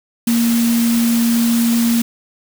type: tone in noise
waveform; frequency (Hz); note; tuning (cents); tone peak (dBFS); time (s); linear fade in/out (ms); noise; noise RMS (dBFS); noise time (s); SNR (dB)
sine; 233.1; A#3; 0; -12; 0.27-2.02; 5; white; -24; 0.27-2.02; +9
effects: none